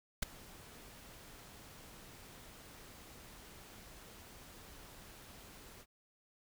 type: noise with ADSR envelope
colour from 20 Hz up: pink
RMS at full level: -32 dBFS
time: 0.22-5.86 s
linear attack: 9 ms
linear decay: 8 ms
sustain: -23 dB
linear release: 54 ms
effects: none